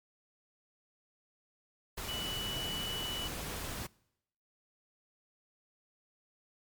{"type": "tone in noise", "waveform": "sine", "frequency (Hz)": 2960, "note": "F#7", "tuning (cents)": 0, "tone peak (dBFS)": -37, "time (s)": [2.08, 3.28], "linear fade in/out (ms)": 10, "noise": "pink", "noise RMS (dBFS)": -40, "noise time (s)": [1.97, 3.87], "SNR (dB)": 0, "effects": ["noise-tail reverb RT60 0.8 s tail -24 dB re dry", "MP3 96 kbps"]}